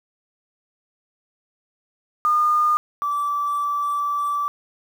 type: tone pair in turn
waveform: sine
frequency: 1216 / 1160.6 Hz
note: D#6 / D6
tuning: -40 / -21 cents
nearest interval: minor second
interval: 81 cents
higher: first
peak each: -15 / -20 dBFS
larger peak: first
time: 2.25-2.77 / 3.02-4.48 s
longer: second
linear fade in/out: 0 ms
effects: 7-bit